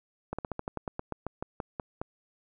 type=slowing click train; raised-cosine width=1 ms; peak=-19 dBFS; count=15; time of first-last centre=0.33-2.015 s; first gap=56 ms; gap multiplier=1.11; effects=none